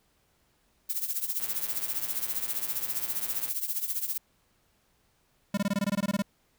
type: noise with tremolo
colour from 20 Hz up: violet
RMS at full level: -28 dBFS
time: 0.89-4.18 s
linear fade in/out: 10 ms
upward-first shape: triangle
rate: 15 Hz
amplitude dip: 85%
type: click train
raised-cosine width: 0.2 ms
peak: -27 dBFS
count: 235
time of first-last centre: 1.4-3.489 s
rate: 112 Hz
type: tone bursts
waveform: square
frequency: 200.7 Hz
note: G3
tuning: 41 cents sharp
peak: -25 dBFS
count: 13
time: 5.54-6.222 s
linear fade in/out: 5 ms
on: 34 ms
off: 20 ms
effects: pink hiss -69 dBFS RMS until 6.58 s